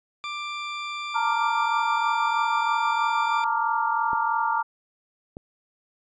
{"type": "tone", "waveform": "20% pulse", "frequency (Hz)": 1181, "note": "D6", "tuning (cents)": 9, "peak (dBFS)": -25, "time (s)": [0.24, 3.44], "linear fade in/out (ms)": 0}
{"type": "chord", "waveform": "sine", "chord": "Bb major seventh", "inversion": "third", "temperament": "equal with one note detuned", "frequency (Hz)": [889.2, 932.3, 1174.7, 1396.9], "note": ["A5", "Bb5", "D6", "F6"], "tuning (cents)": [18, 0, 0, 0], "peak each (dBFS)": [-27, -25, -28, -29], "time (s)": [1.14, 4.63], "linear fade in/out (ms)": 20}
{"type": "clicks", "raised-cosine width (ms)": 2, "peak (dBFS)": -24, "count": 2, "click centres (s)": [4.132, 5.369]}
{"effects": ["resampled to 16000 Hz"]}